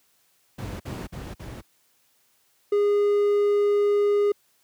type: noise bursts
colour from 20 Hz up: brown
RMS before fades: -30 dBFS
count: 4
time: 0.58-1.613 s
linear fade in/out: 10 ms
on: 220 ms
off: 51 ms
type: tone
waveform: triangle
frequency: 410.1 Hz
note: G#4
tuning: 22 cents flat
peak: -16 dBFS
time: 2.72-4.32 s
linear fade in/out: 5 ms
effects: white hiss -65 dBFS RMS until 4.63 s + high-pass 80 Hz 12 dB/octave